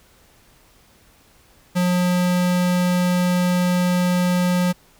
square tone, 179.2 Hz, F3, 45 cents sharp, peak -17 dBFS, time 1.75-4.73 s, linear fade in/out 20 ms, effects pink hiss -54 dBFS RMS until 4.99 s

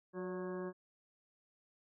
harmonic tone with a mistuned harmonic, 182.6 Hz, F#3, 23 cents flat, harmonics 1 / 2 / 3 / 4 / 5 / 6 / 7 / 8 / 9, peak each -44 / -41 / -48 / -58 / -56 / -52 / -62 / -62 / -55 dBFS, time 0.13-0.73 s, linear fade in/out 50 ms, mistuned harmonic 3, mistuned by +46 cents, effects none

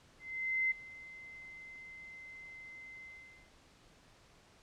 sine tone with ADSR envelope, 2066 Hz, C7, 22 cents flat, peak -28 dBFS, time 0.19-3.51 s, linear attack 520 ms, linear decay 13 ms, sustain -20 dB, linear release 460 ms, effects pink hiss -63 dBFS RMS until 4.62 s + low-pass 7000 Hz 12 dB/octave

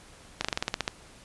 slowing click train, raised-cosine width 0.2 ms, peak -9 dBFS, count 10, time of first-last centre 0.41-0.879 s, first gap 36 ms, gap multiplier 1.09, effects pink hiss -52 dBFS RMS until 1.24 s + resampled to 24000 Hz

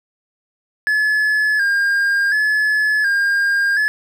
triangle tone with vibrato, 1661.2 Hz, G#6, in tune, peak -12 dBFS, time 0.87-3.88 s, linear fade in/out 0 ms, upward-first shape square, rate 0.69 Hz, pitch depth 54 cents each way, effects none

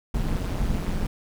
brown noise with amplitude modulation, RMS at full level -22 dBFS, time 0.14-1.07 s, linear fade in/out 5 ms, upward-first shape sine, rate 181 Hz, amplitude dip 75%, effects none

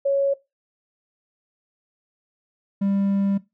sine / triangle tone pair in turn, 554.4 / 197.83 Hz, C#5 / G3, 0 / +16 cents, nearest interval octave + tritone, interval 1784 cents, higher first, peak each -17 dBFS, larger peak neither, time 0.05-0.34 / 2.81-3.38 s, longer second, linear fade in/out 10 ms, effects noise-tail reverb RT60 0.2 s tail -18 dB re dry

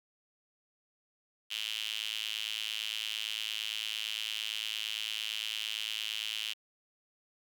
sawtooth tone with high-pass filter, 108.8 Hz, A2, 19 cents flat, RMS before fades -37 dBFS, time 1.5-6.54 s, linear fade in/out 20 ms, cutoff 3000 Hz, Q 6.2, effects none

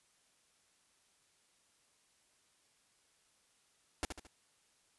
pink noise with echo, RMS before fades -35 dBFS, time 4.03-4.05 s, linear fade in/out 0 ms, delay 73 ms, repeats 3, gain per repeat -7 dB, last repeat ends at 4.269 s, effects white hiss -72 dBFS RMS until 4.98 s + resampled to 24000 Hz

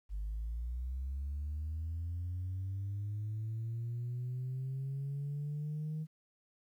sine linear sweep, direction up, 49 to 157.3 Hz, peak -34 dBFS, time 0.09-6.07 s, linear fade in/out 50 ms, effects tanh soft clip ceiling -33 dBFS + 12-bit

